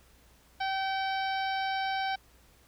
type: harmonic tone with a mistuned harmonic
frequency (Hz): 772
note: G5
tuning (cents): -27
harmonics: 1 / 2 / 3 / 4 / 5 / 6 / 7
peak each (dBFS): -30 / -36 / -40 / -42 / -44 / -46 / -47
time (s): 0.6-2.16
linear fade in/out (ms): 10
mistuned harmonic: 3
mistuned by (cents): -16
effects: added 60 Hz sine -62 dBFS peak until 2.67 s + pink hiss -62 dBFS RMS until 2.67 s